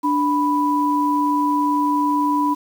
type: tone pair together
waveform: sine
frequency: 293.7 / 987.9 Hz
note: D4 / B5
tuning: 0 / 0 cents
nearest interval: octave + major sixth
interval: 2100 cents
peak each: -19 / -18 dBFS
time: 0.03-2.55 s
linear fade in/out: 20 ms
effects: 7-bit